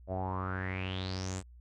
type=tone with low-pass filter sweep; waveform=sawtooth; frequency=93.4 Hz; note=F#2; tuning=17 cents sharp; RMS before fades=-36 dBFS; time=0.07-1.43 s; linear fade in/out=50 ms; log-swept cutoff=600 to 8300 Hz; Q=7.4; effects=added 60 Hz sine -51 dBFS peak until 1.6 s